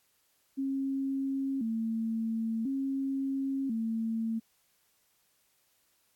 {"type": "tone with vibrato", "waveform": "sine", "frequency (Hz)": 246.9, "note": "B3", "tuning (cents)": 0, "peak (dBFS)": -29, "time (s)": [0.57, 4.4], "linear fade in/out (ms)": 20, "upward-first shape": "square", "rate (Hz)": 0.48, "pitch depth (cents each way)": 160, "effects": ["white hiss -71 dBFS RMS until 6.15 s", "AAC 64 kbps"]}